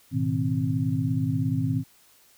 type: tone cluster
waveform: sine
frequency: 109.3 / 126.2 / 158.1 / 262.4 Hz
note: A2 / B2 / D#3 / C4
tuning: -11 / +38 / +28 / +5 cents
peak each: -28 dBFS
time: 0.11-1.84 s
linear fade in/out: 50 ms
effects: white hiss -58 dBFS RMS until 2.37 s